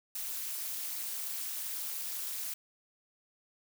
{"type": "noise with amplitude modulation", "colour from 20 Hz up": "blue", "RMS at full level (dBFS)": -34, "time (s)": [0.15, 2.54], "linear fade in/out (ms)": 5, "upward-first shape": "sine", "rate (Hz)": 226, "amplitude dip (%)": 90, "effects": []}